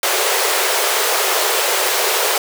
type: high-pass noise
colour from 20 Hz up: pink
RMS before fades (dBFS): -17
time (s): 0.03-2.38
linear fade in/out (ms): 2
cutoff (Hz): 370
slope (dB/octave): 96
effects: none